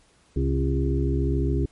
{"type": "harmonic tone with a mistuned harmonic", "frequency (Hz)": 67.5, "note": "C#2", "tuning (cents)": -45, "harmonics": [1, 2, 4, 5, 6], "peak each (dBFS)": [-23, -26, -29, -30, -31], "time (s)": [0.36, 1.66], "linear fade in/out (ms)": 5, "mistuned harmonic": 5, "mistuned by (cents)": 31, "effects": ["pink hiss -60 dBFS RMS until 1.71 s", "MP3 48 kbps"]}